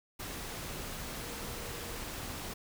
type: tone in noise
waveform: sine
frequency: 473.3 Hz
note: A#4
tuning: 26 cents sharp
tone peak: -50 dBFS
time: 1.22-1.98 s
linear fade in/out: 10 ms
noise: pink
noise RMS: -41 dBFS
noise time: 0.19-2.54 s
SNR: -12 dB
effects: none